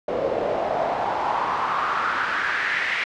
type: noise with band-pass filter sweep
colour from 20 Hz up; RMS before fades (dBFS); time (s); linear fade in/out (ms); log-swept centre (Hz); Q
pink; -24; 0.08-3.04; 5; 490 to 2100; 3.9
effects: low-pass 5000 Hz 12 dB/octave